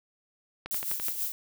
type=click train; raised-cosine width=0.3 ms; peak=-20 dBFS; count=6; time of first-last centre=0.66-1.084 s; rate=11.8 Hz
type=noise with tremolo; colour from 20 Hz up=violet; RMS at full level=-30 dBFS; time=0.71-1.32 s; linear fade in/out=0 ms; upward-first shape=sine; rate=6.2 Hz; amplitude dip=55%
effects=none